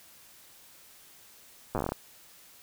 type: slowing click train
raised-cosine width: 1 ms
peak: -16 dBFS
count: 11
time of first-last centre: 1.75-1.921 s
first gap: 8 ms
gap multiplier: 1.16
effects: white hiss -55 dBFS RMS until 2.62 s